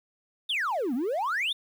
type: exponential two-way sweep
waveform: triangle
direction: down then up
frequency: 3745 to 225.5 to 3745 Hz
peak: -23 dBFS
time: 0.49-1.53 s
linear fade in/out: 10 ms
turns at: 0.94 s
effects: tanh soft clip ceiling -21 dBFS + 9-bit